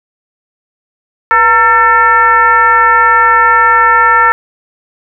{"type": "tone with frequency modulation", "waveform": "sine", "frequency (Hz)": 1351, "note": "E6", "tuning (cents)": 42, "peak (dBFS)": -4, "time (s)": [1.31, 4.32], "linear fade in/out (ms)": 0, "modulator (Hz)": 432, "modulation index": 1.2, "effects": []}